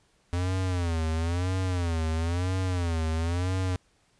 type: tone with vibrato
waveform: square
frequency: 86.5 Hz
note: F2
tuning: 16 cents flat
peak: -26 dBFS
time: 0.33-3.76 s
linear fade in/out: 0 ms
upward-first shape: sine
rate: 1 Hz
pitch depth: 140 cents each way
effects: pink hiss -66 dBFS RMS until 4.19 s + resampled to 22050 Hz